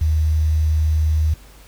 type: tone with quantisation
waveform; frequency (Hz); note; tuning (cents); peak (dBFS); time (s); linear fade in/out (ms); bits
sine; 77.78; D#2; 0; -14; 0.01-1.34; 5; 7
effects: added 50 Hz sine -43 dBFS peak until 1.67 s + pink hiss -48 dBFS RMS until 1.67 s